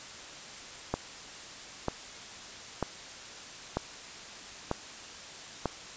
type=click train; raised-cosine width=1 ms; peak=-14 dBFS; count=6; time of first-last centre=0.94-5.657 s; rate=1.06 Hz; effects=white hiss -45 dBFS RMS until 5.96 s + resampled to 16000 Hz